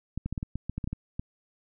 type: clicks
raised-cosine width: 5 ms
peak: -19 dBFS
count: 12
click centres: 0.176 / 0.26 / 0.326 / 0.378 / 0.429 / 0.556 / 0.696 / 0.78 / 0.842 / 0.875 / 0.93 / 1.195 s
effects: none